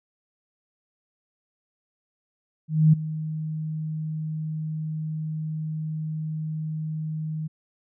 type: tone with ADSR envelope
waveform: sine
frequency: 156.2 Hz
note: D#3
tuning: 7 cents sharp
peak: -11 dBFS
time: 2.68-7.48 s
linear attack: 250 ms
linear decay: 10 ms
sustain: -16 dB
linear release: 16 ms
effects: none